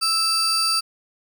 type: tone pair together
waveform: 35% pulse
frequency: 1318.5 / 4661 Hz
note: E6 / D8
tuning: 0 / -14 cents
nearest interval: octave + minor seventh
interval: 2186 cents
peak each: -23 / -18 dBFS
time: 0.01-0.81 s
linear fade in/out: 20 ms
effects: none